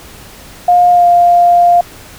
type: tone with pitch glide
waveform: sine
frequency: 710 to 699.4 Hz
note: F5 to F5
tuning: +28 to +2 cents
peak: -4 dBFS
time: 0.68-1.81 s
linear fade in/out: 5 ms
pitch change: -26 cents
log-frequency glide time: 0.91-1.06 s
effects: pink hiss -35 dBFS RMS until 2.18 s